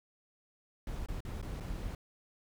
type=noise with dropouts; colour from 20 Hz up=brown; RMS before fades=-39 dBFS; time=0.87-1.95 s; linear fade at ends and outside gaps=2 ms; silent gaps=1.061-1.085 / 1.205-1.25 / 1.416-1.426 / 1.601-1.606 s; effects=none